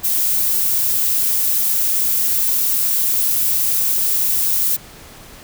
violet noise, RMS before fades -17 dBFS, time 0.03-4.77 s, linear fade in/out 20 ms, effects pink hiss -40 dBFS RMS until 5.43 s

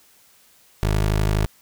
20% pulse tone, 52.1 Hz, G#1, 6 cents sharp, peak -13 dBFS, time 0.83-1.46 s, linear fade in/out 0 ms, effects white hiss -55 dBFS RMS until 1.61 s

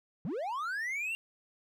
triangle linear sweep, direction up, 135.7 to 2794 Hz, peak -31 dBFS, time 0.25-1.15 s, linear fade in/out 0 ms, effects none

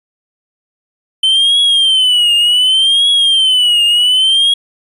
triangle tone with vibrato, 3071 Hz, G7, 36 cents flat, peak -6 dBFS, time 1.23-4.54 s, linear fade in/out 5 ms, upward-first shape triangle, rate 0.67 Hz, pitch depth 150 cents each way, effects resampled to 32000 Hz

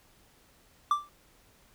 triangle tone with exponential decay, 1174.7 Hz, D6, in tune, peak -17 dBFS, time 0.91-1.09 s, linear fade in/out 2 ms, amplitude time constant 39 ms, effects pink hiss -62 dBFS RMS until 1.74 s

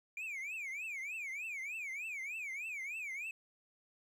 triangle tone with vibrato, 2349 Hz, D7, in tune, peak -38 dBFS, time 0.17-3.31 s, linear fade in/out 2 ms, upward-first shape triangle, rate 3.3 Hz, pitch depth 250 cents each way, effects 12-bit

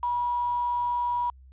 sine tone with quantisation, 968 Hz, B5, 35 cents flat, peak -24 dBFS, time 0.03-1.3 s, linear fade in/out 2 ms, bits 7, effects added 65 Hz sine -48 dBFS peak until 1.52 s + resampled to 8000 Hz

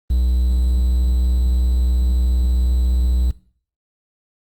triangle tone with quantisation, 61.74 Hz, B1, in tune, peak -12 dBFS, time 0.1-3.31 s, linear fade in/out 5 ms, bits 7, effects noise-tail reverb RT60 0.5 s tail -19 dB re dry + Opus 24 kbps

